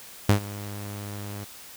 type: tone with ADSR envelope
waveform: sawtooth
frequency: 102.1 Hz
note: G#2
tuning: 29 cents flat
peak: -10 dBFS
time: 0.29-1.45 s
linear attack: 4 ms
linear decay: 100 ms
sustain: -20 dB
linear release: 17 ms
effects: white hiss -45 dBFS RMS until 1.76 s